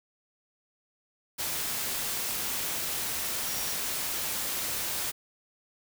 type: tone in noise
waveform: sine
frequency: 5630 Hz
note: F8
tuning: 13 cents sharp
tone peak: -40 dBFS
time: 3.46-3.75 s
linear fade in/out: 20 ms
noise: white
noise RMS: -32 dBFS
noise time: 1.38-5.12 s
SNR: -11 dB
effects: none